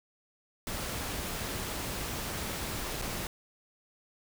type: noise with dropouts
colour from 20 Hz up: pink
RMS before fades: -36 dBFS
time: 0.67-3.27 s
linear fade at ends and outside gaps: 1 ms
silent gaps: 3.016-3.021 s
effects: none